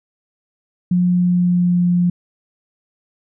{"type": "tone with pitch glide", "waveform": "sine", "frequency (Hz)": [178.6, 176.34], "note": ["F3", "F3"], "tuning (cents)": [39, 17], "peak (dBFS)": -12, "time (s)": [0.91, 2.1], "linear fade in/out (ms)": 5, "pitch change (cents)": -22, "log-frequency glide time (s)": [1.07, 1.87], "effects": []}